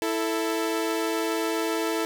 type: tone pair together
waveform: sawtooth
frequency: 329.6 / 441.9 Hz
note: E4 / A4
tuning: 0 / +7 cents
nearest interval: perfect fourth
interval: 507 cents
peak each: -23 / -24 dBFS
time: 0.02-2.05 s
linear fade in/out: 0 ms
effects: none